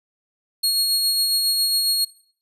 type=tone with tremolo; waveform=sawtooth; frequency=4300 Hz; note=C8; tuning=47 cents sharp; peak=-14 dBFS; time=0.63-2.05 s; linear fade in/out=10 ms; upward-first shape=sine; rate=7.3 Hz; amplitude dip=30%; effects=noise-tail reverb RT60 0.5 s tail -18 dB re dry + resampled to 32000 Hz